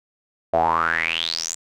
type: tone with band-pass filter sweep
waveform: sawtooth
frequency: 82.41 Hz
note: E2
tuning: in tune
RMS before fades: -22 dBFS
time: 0.53-1.55 s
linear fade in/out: 10 ms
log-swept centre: 630 to 7500 Hz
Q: 9.3
effects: none